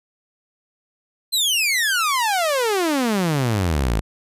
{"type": "exponential sweep", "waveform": "sawtooth", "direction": "down", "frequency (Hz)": [4186, 49.49], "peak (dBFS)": -14, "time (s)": [1.32, 4.01], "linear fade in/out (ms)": 20, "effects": ["resampled to 32000 Hz"]}